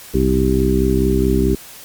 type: harmonic tone with a mistuned harmonic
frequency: 64.7 Hz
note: C2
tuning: 19 cents flat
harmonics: 1 / 2 / 3 / 4 / 5 / 6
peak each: -18 / -23 / -20 / -21 / -21 / -18 dBFS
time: 0.14-1.55 s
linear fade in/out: 5 ms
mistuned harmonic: 1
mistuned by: -73 cents
effects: white hiss -38 dBFS RMS until 1.84 s + Opus 48 kbps